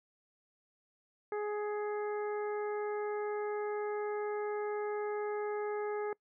harmonic tone, 417.9 Hz, G#4, 11 cents sharp, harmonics 1 / 2 / 3 / 4 / 5, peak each -34 / -42 / -46 / -49 / -52 dBFS, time 1.32-6.13 s, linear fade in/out 2 ms, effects noise-tail reverb RT60 0.1 s tail -24 dB re dry

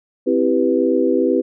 sine chord, C major seventh, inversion none, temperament equal, 261.6 / 329.6 / 392 / 493.9 Hz, C4 / E4 / G4 / B4, 0 / 0 / 0 / 0 cents, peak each -19 dBFS, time 0.26-1.42 s, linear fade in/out 20 ms, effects none

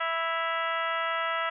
harmonic tone with a mistuned harmonic, 329.6 Hz, E4, in tune, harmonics 2 / 3 / 4 / 5 / 6 / 7 / 8 / 9 / 10, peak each -34 / -36 / -30 / -37 / -34 / -44 / -44 / -41 / -43 dBFS, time 0-1.5 s, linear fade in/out 10 ms, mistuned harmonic 9, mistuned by -70 cents, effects none

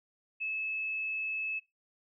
sine tone, 2600 Hz, E7, 24 cents flat, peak -32 dBFS, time 0.4-1.6 s, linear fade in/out 20 ms, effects noise-tail reverb RT60 0.2 s tail -18 dB re dry

